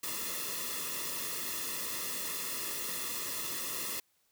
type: noise with comb filter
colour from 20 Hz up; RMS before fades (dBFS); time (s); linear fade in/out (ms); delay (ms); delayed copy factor
white; -37; 0.03-4; 5; 1.3; -1
effects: white hiss -73 dBFS RMS until 4.31 s